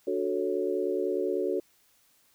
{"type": "chord", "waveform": "sine", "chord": "D major seventh", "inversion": "none", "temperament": "equal", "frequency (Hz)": [293.7, 370, 440, 554.4], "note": ["D4", "F#4", "A4", "C#5"], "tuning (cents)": [0, 0, 0, 0], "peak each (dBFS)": [-35, -29, -31, -34], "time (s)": [0.07, 1.6], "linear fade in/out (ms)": 5, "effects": ["white hiss -65 dBFS RMS until 2.34 s"]}